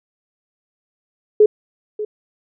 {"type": "tone with echo", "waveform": "sine", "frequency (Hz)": 423.7, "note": "G#4", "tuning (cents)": 35, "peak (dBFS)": -6, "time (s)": [1.4, 1.46], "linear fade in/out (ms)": 5, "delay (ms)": 590, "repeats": 1, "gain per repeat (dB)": -15, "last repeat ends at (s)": 2.05, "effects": []}